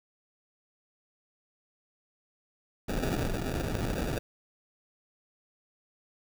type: noise with sample-and-hold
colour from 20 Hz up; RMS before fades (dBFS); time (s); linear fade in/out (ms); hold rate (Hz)
pink; -31; 2.88-4.19; 10; 1050
effects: none